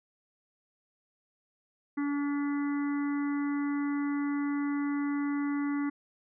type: harmonic tone with a mistuned harmonic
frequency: 286.2 Hz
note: D4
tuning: 45 cents flat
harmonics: 1 / 3 / 4 / 5 / 6 / 7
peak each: -28 / -46 / -43 / -46 / -50 / -45 dBFS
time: 1.97-5.9 s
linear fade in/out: 10 ms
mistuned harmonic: 6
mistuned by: +15 cents
effects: none